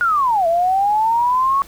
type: linear two-way sweep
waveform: sine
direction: down then up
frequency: 1456 to 655 to 1118 Hz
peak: -13 dBFS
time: 0.01-1.62 s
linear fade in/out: 0 ms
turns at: 0.47 s
effects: pink hiss -43 dBFS RMS until 1.67 s